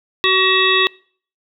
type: harmonic tone with a mistuned harmonic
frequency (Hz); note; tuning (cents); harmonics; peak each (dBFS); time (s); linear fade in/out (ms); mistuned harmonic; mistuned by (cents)
376.6; F#4; +31; 1 / 3 / 5 / 7 / 9 / 10; -19 / -19 / -19 / -19 / -19 / -19; 0.24-0.87; 0; 5; +18
effects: noise-tail reverb RT60 0.5 s tail -25 dB re dry